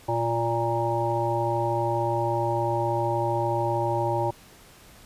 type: harmonic tone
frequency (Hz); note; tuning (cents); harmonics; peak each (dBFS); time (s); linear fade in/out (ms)
116.54; A#2; 0; 1 / 3 / 5 / 7 / 8; -29 / -29 / -29 / -29 / -29; 0.08-4.31; 10
effects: pink hiss -51 dBFS RMS until 5.05 s + resampled to 32000 Hz